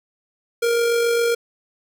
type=tone with amplitude modulation; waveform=square; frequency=468.8 Hz; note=A#4; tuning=10 cents sharp; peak=-16 dBFS; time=0.62-1.35 s; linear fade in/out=10 ms; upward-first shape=sine; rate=47.4 Hz; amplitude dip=30%; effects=none